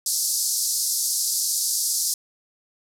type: band-pass noise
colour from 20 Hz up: pink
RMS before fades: -24 dBFS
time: 0.06-2.14 s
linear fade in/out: 2 ms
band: 4700 to 13000 Hz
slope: 48 dB/octave
effects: none